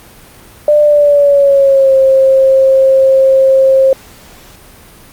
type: tone with pitch glide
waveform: sine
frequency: 595 to 533.2 Hz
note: D5 to C5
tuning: +22 to +33 cents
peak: -4 dBFS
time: 0.68-3.93 s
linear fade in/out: 2 ms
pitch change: -189 cents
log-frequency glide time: 0.82-1.95 s
effects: pink hiss -38 dBFS RMS until 5.12 s + Opus 32 kbps